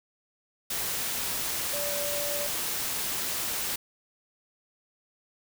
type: tone in noise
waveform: sine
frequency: 580 Hz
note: D5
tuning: 22 cents flat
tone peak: -33 dBFS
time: 1.73-2.47 s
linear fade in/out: 5 ms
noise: white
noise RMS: -31 dBFS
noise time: 0.7-3.76 s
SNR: -5 dB
effects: none